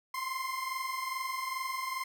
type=tone pair together; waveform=30% pulse; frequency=1037 / 1059.4 Hz; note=C6 / C6; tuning=-16 / +21 cents; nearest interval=unison; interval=37 cents; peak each=-34 / -34 dBFS; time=0.14-2.04 s; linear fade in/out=5 ms; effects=none